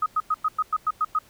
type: tone bursts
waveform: sine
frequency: 1258 Hz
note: D#6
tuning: 19 cents sharp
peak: -19 dBFS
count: 9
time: 0.02-1.189 s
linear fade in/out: 5 ms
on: 41 ms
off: 100 ms
effects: pink hiss -55 dBFS RMS until 1.29 s